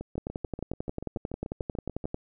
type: two click trains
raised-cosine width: 2 ms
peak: -18 / -23 dBFS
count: 23 / 15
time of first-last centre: 0.18-2.144 / 0.01-2.042 s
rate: 11.2 / 6.89 Hz
effects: none